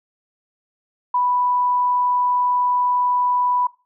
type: tone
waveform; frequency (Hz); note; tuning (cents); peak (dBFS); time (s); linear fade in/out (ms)
sine; 987.8; B5; 0; -16; 1.14-3.67; 5
effects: noise-tail reverb RT60 0.3 s tail -19 dB re dry